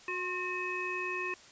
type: harmonic tone with a mistuned harmonic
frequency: 364.7 Hz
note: F#4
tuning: 25 cents flat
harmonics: 1 / 3 / 5 / 7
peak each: -39 / -39 / -40 / -36 dBFS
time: 0.08-1.34 s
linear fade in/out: 2 ms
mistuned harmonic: 3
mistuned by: -41 cents
effects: white hiss -55 dBFS RMS until 1.51 s + resampled to 16000 Hz